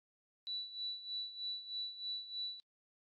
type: tone with tremolo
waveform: sine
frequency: 3951 Hz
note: B7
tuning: in tune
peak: -37 dBFS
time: 0.47-2.6 s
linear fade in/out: 0 ms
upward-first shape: sine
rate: 3.2 Hz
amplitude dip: 75%
effects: AAC 32 kbps